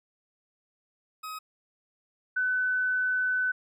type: tone pair in turn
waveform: 40% pulse / sine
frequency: 1266 / 1505.5 Hz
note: D#6 / F#6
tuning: +30 / +30 cents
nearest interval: minor third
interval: 300 cents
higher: second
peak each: -35 / -24 dBFS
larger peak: second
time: 1.23-1.39 / 2.36-3.52 s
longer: second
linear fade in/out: 10 ms
effects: none